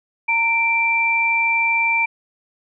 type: tone pair together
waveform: sine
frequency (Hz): 916.2 / 2349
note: A#5 / D7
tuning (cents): -30 / 0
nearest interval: octave + major third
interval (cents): 1630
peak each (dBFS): -22 / -16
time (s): 0.28-2.06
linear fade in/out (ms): 10
effects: none